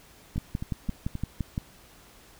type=two click trains; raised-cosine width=5 ms; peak=-20 / -16 dBFS; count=4 / 8; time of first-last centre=0.36-1.154 / 0.38-1.579 s; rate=3.78 / 5.84 Hz; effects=pink hiss -54 dBFS RMS until 2.39 s